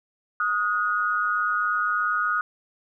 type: tone pair together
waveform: sine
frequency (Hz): 1244.5 / 1447.6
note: D#6 / F#6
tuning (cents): 0 / -38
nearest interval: minor third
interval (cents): 262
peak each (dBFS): -24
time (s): 0.4-2.41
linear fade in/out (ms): 2
effects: none